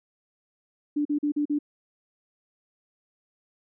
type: tone bursts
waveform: sine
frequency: 293.7 Hz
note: D4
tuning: in tune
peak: -22 dBFS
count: 5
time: 0.96-1.589 s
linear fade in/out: 10 ms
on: 93 ms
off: 41 ms
effects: none